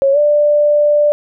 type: tone with pitch glide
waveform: sine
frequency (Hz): 548 to 590.7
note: C#5 to D5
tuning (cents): -20 to +10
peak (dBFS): -8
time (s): 0.02-1.12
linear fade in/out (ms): 0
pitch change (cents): +130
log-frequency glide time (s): 0.12-0.18
effects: none